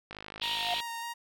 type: click train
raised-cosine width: 0.3 ms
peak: -25 dBFS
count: 37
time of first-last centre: 0.11-0.802 s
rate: 52 Hz
type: band-pass noise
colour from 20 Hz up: pink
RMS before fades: -34 dBFS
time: 0.41-0.81 s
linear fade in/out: 10 ms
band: 2700 to 4000 Hz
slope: 48 dB/octave
type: tone with vibrato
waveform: sawtooth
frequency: 932.3 Hz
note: A#5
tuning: in tune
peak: -32 dBFS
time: 0.42-1.14 s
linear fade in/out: 20 ms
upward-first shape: square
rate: 3.3 Hz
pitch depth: 11 cents each way
type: tone with exponential growth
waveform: triangle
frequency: 711 Hz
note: F5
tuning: 31 cents sharp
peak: -25 dBFS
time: 0.47-0.74 s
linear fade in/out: 1 ms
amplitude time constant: 58 ms
effects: none